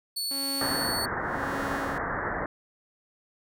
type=tone; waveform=sawtooth; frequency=4435 Hz; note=C#8; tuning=in tune; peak=-26 dBFS; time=0.16-1.06 s; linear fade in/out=10 ms
type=tone with tremolo; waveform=sawtooth; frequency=275 Hz; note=C#4; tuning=14 cents flat; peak=-29 dBFS; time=0.31-1.98 s; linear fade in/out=2 ms; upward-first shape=sine; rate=0.91 Hz; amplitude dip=100%
type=low-pass noise; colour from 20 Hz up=white; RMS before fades=-31 dBFS; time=0.61-2.46 s; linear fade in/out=2 ms; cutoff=1900 Hz; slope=96 dB/octave
effects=none